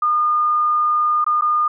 sine tone with dropouts, 1217 Hz, D#6, 39 cents flat, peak -14 dBFS, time 0.02-1.68 s, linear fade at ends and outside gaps 5 ms, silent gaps 1.244-1.264 / 1.411-1.42 s, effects none

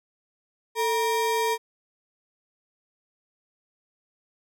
square ring-modulated tone, 698.5 Hz, F5, in tune, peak -20 dBFS, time 0.75-1.58 s, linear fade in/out 50 ms, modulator 253 Hz, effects none

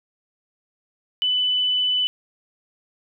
sine tone, 2995 Hz, F#7, 20 cents sharp, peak -18 dBFS, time 1.22-2.07 s, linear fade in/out 0 ms, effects none

